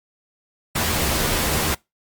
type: noise with comb filter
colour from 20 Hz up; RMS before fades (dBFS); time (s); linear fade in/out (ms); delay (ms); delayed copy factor
pink; -21; 0.75-1.75; 10; 13; +0.6
effects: noise-tail reverb RT60 0.2 s tail -24 dB re dry + MP3 96 kbps